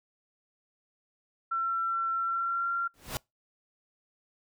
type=tone with pitch glide; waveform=sine; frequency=1351 to 1377.8 Hz; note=E6 to F6; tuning=+42 to -24 cents; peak=-27 dBFS; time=1.51-2.88 s; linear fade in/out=10 ms; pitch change=+34 cents; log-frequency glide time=2.21-2.69 s
type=noise with exponential growth; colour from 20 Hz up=pink; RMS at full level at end=-30 dBFS; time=2.94-3.17 s; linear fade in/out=0 ms; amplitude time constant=50 ms
effects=noise-tail reverb RT60 0.2 s tail -26 dB re dry